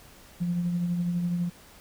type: tone with tremolo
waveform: sine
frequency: 174.61 Hz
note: F3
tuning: in tune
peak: -22 dBFS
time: 0.4-1.5 s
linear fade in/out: 20 ms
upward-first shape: triangle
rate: 12 Hz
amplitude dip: 45%
effects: tanh soft clip ceiling -19 dBFS + pink hiss -52 dBFS RMS until 1.8 s